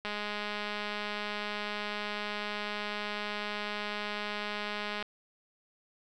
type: click train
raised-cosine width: 0.3 ms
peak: -20 dBFS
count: 1036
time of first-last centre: 0.05-5.026 s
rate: 208 Hz
effects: none